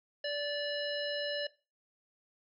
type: harmonic tone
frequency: 582 Hz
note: D5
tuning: 16 cents flat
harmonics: 1 / 3 / 5 / 7 / 9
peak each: -35 / -40 / -42 / -43 / -45 dBFS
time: 0.24-1.47 s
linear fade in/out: 5 ms
effects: noise-tail reverb RT60 0.3 s tail -18 dB re dry